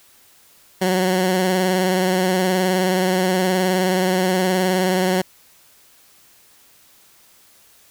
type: tone with vibrato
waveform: 15% pulse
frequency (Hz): 185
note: F#3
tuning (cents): 0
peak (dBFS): -10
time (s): 0.81-5.22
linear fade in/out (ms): 10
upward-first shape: sine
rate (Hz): 19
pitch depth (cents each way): 38
effects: white hiss -52 dBFS RMS until 7.9 s